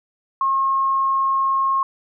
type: tone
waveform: sine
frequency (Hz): 1079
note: C#6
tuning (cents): -47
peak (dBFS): -16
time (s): 0.41-1.83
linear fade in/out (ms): 2
effects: none